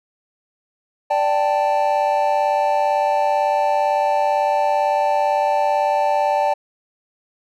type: chord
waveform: triangle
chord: D suspended fourth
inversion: none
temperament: just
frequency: 587.3 / 783.1 / 881 Hz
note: D5 / G5 / A5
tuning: 0 / -2 / +2 cents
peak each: -18 dBFS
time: 1.1-6.54 s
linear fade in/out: 10 ms
effects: none